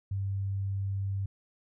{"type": "tone", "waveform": "sine", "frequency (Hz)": 98, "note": "G2", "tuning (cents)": 0, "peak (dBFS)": -29, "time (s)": [0.11, 1.26], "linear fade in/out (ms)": 5, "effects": []}